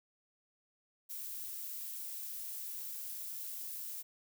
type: noise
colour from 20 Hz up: violet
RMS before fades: -43 dBFS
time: 1.09-4.03 s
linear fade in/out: 20 ms
effects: none